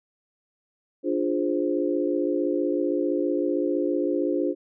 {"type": "chord", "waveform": "sine", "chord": "D half-diminished seventh", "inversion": "none", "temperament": "equal", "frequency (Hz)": [293.7, 349.2, 415.3, 523.3], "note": ["D4", "F4", "Ab4", "C5"], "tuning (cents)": [0, 0, 0, 0], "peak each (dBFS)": [-26, -26, -30, -29], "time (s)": [1.03, 4.55], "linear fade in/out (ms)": 50, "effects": []}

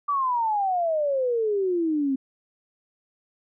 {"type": "exponential sweep", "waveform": "sine", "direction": "down", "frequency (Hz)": [1174.7, 261.7], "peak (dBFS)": -21, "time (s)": [0.08, 2.16], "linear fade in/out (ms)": 10, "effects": []}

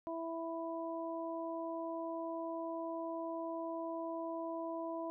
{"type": "harmonic tone", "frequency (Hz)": 330, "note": "E4", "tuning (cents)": 2, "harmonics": [1, 2, 3], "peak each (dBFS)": [-42, -41, -45], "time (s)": [0.07, 5.1], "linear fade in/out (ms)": 0, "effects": []}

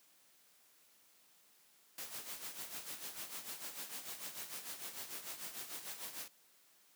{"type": "noise with tremolo", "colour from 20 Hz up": "white", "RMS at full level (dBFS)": -44, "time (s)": [1.98, 6.28], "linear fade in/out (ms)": 2, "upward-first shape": "sine", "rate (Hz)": 6.7, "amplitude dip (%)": 65, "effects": ["white hiss -68 dBFS RMS until 6.95 s", "high-pass 150 Hz 12 dB/octave"]}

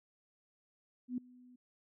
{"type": "tone with ADSR envelope", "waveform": "sine", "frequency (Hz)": 249, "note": "B3", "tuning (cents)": 14, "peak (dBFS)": -32, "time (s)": [1.08, 1.56], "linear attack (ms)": 98, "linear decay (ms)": 4, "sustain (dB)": -24, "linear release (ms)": 7, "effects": []}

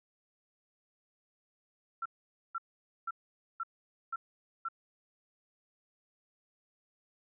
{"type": "tone bursts", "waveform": "sine", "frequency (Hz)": 1351, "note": "E6", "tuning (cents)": 42, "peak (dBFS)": -33, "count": 6, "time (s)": [2.02, 4.686], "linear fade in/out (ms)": 5, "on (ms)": 36, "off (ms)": 490, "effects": []}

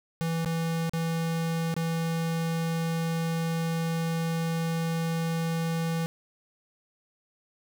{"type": "tone with dropouts", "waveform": "square", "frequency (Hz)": 164.81, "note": "E3", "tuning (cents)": 0, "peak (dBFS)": -27, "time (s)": [0.21, 6.06], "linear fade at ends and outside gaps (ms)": 0, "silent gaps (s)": [[0.447, 0.459], [0.895, 0.935], [1.741, 1.765]], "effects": []}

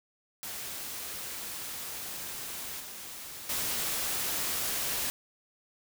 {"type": "noise with level steps", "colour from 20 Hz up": "white", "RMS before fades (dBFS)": [-39, -43, -32], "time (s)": [0.43, 5.1], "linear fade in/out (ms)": 0, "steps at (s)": [2.8, 3.49], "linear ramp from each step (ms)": 5, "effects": []}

